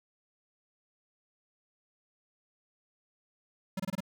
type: tone bursts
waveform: square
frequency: 191 Hz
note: G3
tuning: 45 cents flat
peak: -32 dBFS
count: 5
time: 3.77-4.005 s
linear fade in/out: 5 ms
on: 27 ms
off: 25 ms
effects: none